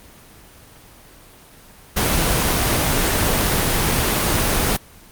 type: noise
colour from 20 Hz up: pink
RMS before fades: -18 dBFS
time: 1.96-4.77 s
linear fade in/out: 10 ms
effects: pink hiss -45 dBFS RMS until 5.11 s + Opus 24 kbps